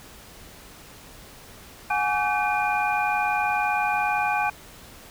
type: tone cluster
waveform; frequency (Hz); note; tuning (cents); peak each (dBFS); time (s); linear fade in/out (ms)
sine; 731 / 831 / 1147 / 1532 / 2421; F#5 / G#5 / D6 / G6 / D#7; -21 / +1 / -41 / -40 / -48; -29 / -24 / -31 / -29 / -28; 1.9-4.5; 5
effects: pink hiss -46 dBFS RMS until 5.1 s